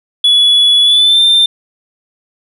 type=tone with pitch glide; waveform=sine; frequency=3405 to 3585 Hz; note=G#7 to A7; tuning=+42 to +32 cents; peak=-3 dBFS; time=0.24-1.46 s; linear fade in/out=5 ms; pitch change=+90 cents; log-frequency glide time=0.83-1.21 s; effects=tanh soft clip ceiling -4 dBFS